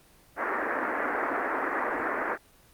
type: band-pass noise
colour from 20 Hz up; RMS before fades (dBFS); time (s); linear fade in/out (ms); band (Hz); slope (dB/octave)
white; -29; 0.36-2.38; 50; 250 to 1900; 48
effects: pink hiss -58 dBFS RMS until 2.73 s + Opus 24 kbps